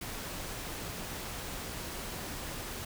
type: noise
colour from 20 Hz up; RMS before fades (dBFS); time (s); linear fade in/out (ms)
pink; -40; 0.01-2.85; 5
effects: none